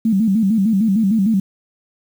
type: tone with vibrato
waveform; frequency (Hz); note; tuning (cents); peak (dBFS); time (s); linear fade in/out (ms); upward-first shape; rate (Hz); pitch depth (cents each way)
sine; 207.7; G#3; 0; -12; 0.05-1.4; 5; square; 6.6; 130
effects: 7-bit